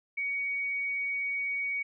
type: tone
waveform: sine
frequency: 2246 Hz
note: C#7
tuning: 22 cents sharp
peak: -29 dBFS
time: 0.17-1.83 s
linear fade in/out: 10 ms
effects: none